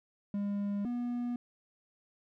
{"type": "tone pair in turn", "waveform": "triangle", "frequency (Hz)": [202.4, 242.2], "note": ["G#3", "B3"], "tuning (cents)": [-44, -34], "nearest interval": "minor third", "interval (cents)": 310, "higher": "second", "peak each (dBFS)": [-29, -30], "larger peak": "first", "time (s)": [[0.34, 0.85], [0.85, 1.36]], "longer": "neither", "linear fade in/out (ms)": 2, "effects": []}